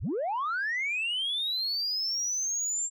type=linear sweep; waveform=sine; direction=up; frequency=32.05 to 7459 Hz; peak=-26 dBFS; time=0-2.9 s; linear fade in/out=50 ms; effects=tanh soft clip ceiling -25 dBFS